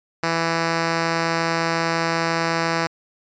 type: tone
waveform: 5% pulse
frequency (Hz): 165.6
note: E3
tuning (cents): +8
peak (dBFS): -8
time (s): 0.23-2.87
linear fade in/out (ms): 5
effects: resampled to 16000 Hz